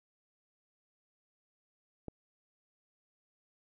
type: click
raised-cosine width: 2 ms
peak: -27 dBFS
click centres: 2.083 s
effects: none